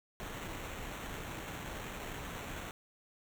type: noise with sample-and-hold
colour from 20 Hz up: pink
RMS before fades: -43 dBFS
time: 0.2-2.71 s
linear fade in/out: 0 ms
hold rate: 4900 Hz
effects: none